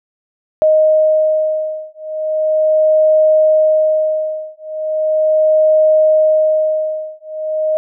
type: beating tone pair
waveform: sine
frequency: 622.3 / 622.68 Hz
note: D#5 / D#5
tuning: 0 / +1 cents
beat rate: 0.38 Hz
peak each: -13 dBFS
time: 0.62-7.77 s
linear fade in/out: 0 ms
effects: none